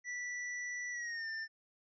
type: tone with pitch glide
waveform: square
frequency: 1963 to 1789.7 Hz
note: B6 to A6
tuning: -11 to +29 cents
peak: -39 dBFS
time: 0.04-1.48 s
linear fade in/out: 50 ms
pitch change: -160 cents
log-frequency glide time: 0.91-1.28 s
effects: resampled to 16000 Hz